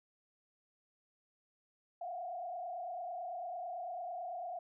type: tone with frequency modulation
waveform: sine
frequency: 706 Hz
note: F5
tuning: 19 cents sharp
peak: -39 dBFS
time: 2.01-4.59 s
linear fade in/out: 5 ms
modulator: 29 Hz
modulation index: 1.3
effects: none